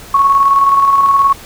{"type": "tone with tremolo", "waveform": "sine", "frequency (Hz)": 1106, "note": "C#6", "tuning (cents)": -4, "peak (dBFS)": -5, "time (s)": [0.14, 1.33], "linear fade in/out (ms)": 5, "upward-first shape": "square", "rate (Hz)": 19, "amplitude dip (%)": 35, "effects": ["pink hiss -34 dBFS RMS until 1.45 s"]}